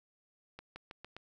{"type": "accelerating click train", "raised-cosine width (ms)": 0.3, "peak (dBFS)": -30, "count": 5, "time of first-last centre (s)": [0.59, 1.166], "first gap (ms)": 170, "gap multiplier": 0.89, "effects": ["12-bit"]}